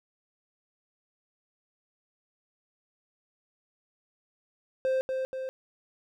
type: tone with echo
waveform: triangle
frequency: 523.3 Hz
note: C5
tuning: in tune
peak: -22 dBFS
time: 4.85-5.01 s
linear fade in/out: 0 ms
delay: 240 ms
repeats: 2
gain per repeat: -4 dB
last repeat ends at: 5.49 s
effects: none